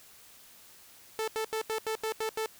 sawtooth tone bursts, 440 Hz, A4, in tune, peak -26 dBFS, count 8, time 1.19-2.46 s, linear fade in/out 0 ms, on 87 ms, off 82 ms, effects white hiss -55 dBFS RMS until 2.59 s

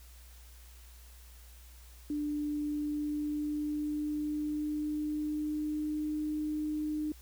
sine tone with pitch glide, 296.2 to 304 Hz, D4 to D#4, +15 to -40 cents, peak -31 dBFS, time 2.1-7.12 s, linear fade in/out 2 ms, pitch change +45 cents, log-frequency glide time 2.55-6.24 s, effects added 60 Hz sine -51 dBFS peak until 7.21 s + white hiss -59 dBFS RMS until 7.21 s

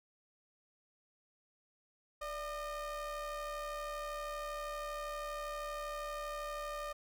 square ring-modulated tone, 311.1 Hz, D#4, in tune, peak -37 dBFS, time 2.21-6.93 s, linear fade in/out 10 ms, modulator 897 Hz, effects none

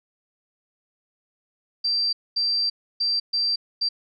sine tone bursts at uneven times, 4699 Hz, D8, in tune, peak -20 dBFS, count 5, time 1.84-2.13 / 2.36-2.7 / 3-3.2 / 3.33-3.56 / 3.81-3.89 s, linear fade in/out 10 ms, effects none

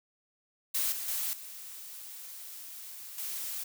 blue noise with level steps, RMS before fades -30 / -37 / -33 / -45 / -37 dBFS, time 0.74-3.64 s, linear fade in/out 10 ms, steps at 0.92 / 1.08 / 1.33 / 3.18 s, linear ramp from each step 2 ms, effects none

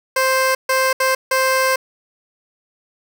15% pulse tone bursts at uneven times, 524 Hz, C5, 2 cents sharp, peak -8 dBFS, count 4, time 0.16-0.55 / 0.69-0.93 / 1-1.15 / 1.31-1.76 s, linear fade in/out 5 ms, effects none

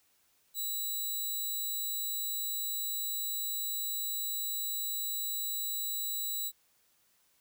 5% pulse tone, 3930 Hz, B7, 9 cents flat, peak -25 dBFS, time 0.54-6.52 s, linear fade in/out 50 ms, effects white hiss -70 dBFS RMS until 7.4 s

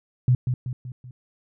sine tone with echo, 125.2 Hz, B2, 24 cents sharp, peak -14 dBFS, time 0.28-0.35 s, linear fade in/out 2 ms, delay 190 ms, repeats 4, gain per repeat -6 dB, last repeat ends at 1.11 s, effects none

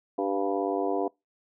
harmonic tone with a mistuned harmonic, 98 Hz, G2, in tune, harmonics 3 / 4 / 5 / 6 / 7 / 8 / 9 / 10, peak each -31 / -30 / -32 / -41 / -31 / -42 / -41 / -39 dBFS, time 0.18-1.08 s, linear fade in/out 5 ms, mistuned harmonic 7, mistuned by +21 cents, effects noise-tail reverb RT60 0.2 s tail -24 dB re dry

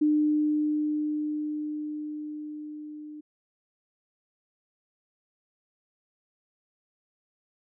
sine tone with level ramp, 301.5 Hz, D4, 46 cents sharp, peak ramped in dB -19 to -39 dBFS, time 0.01-3.21 s, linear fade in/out 10 ms, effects none

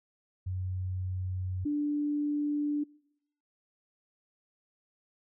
sine tone pair in turn, 92.5 / 293.7 Hz, F#2 / D4, 0 / 0 cents, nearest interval octave + minor sixth, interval 2000 cents, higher second, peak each -31 / -27 dBFS, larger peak second, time 0.46-1.65 / 1.65-2.84 s, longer neither, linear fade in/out 10 ms, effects noise-tail reverb RT60 0.8 s tail -25 dB re dry

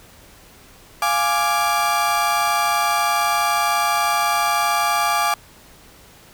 35% pulse chord, D diminished, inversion first, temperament equal, 698.5 / 830.6 / 1174.7 Hz, F5 / Ab5 / D6, 0 / 0 / 0 cents, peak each -22 / -20 / -18 dBFS, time 1.02-5.34 s, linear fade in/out 2 ms, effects pink hiss -47 dBFS RMS until 6.33 s

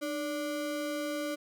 square ring-modulated tone, 440 Hz, A4, in tune, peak -30 dBFS, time 0.01-1.36 s, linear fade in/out 20 ms, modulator 138 Hz, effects none

